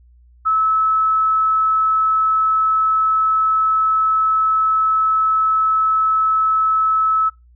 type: tone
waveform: sine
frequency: 1300 Hz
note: E6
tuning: 24 cents flat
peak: -13 dBFS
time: 0.45-7.3 s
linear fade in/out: 20 ms
effects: noise-tail reverb RT60 0.2 s tail -22 dB re dry + added 60 Hz sine -46 dBFS peak until 7.55 s